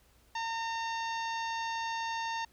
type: harmonic tone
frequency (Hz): 912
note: A#5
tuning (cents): -38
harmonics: 1 / 2 / 3 / 4 / 5 / 6 / 7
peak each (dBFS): -34 / -40 / -44 / -46 / -48 / -50 / -51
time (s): 0.35-2.45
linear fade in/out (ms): 5
effects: added 60 Hz sine -66 dBFS peak until 2.52 s + pink hiss -66 dBFS RMS until 2.52 s